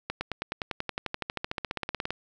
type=accelerating click train; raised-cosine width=0.3 ms; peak=-14 dBFS; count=27; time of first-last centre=0.1-2.106 s; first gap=110 ms; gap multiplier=0.97; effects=none